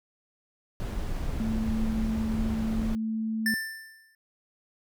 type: noise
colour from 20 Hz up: brown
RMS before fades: -31 dBFS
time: 0.8-2.95 s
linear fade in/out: 0 ms
type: tone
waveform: sine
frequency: 221 Hz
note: A3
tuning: 8 cents sharp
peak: -27 dBFS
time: 1.4-3.54 s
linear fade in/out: 0 ms
type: tone with exponential decay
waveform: square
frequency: 1776 Hz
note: A6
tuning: 16 cents sharp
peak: -23 dBFS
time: 3.46-4.15 s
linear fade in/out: 2 ms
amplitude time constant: 150 ms
effects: none